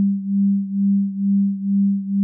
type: beating tone pair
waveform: sine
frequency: 197.5 / 199.7 Hz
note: G3 / G3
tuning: +13 / +32 cents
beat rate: 2.2 Hz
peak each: -17 / -21 dBFS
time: 0-2.23 s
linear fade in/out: 0 ms
effects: none